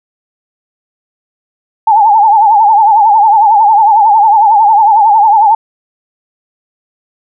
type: tone with vibrato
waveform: sine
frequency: 853 Hz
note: G#5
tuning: 46 cents sharp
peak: -3 dBFS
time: 1.87-5.55 s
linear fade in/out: 5 ms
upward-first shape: triangle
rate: 11 Hz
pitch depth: 130 cents each way
effects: none